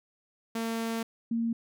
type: tone pair in turn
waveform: sawtooth / sine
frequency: 227.3 / 230.5 Hz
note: A#3 / A#3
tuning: -43 / -19 cents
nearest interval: unison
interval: 24 cents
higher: second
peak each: -26 dBFS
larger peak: neither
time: 0.55-1.03 / 1.31-1.53 s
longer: first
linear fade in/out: 5 ms
effects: none